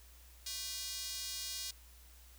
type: tone with high-pass filter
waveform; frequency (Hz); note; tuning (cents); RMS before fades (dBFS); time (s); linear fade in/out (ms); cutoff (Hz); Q
square; 220.3; A3; +2; -42; 0.46-1.71; 5; 4600; 1.6
effects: added 60 Hz sine -57 dBFS peak until 2.38 s + white hiss -62 dBFS RMS until 2.38 s